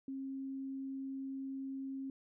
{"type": "tone", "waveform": "sine", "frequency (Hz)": 269, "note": "C4", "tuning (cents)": 48, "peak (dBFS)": -39, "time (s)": [0.08, 2.1], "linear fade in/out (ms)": 2, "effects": []}